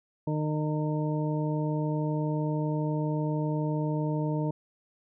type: harmonic tone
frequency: 152.6 Hz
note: D#3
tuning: 33 cents flat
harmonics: 1 / 2 / 3 / 4 / 6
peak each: -28 / -32 / -37 / -37 / -39 dBFS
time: 0.27-4.51 s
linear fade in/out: 5 ms
effects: none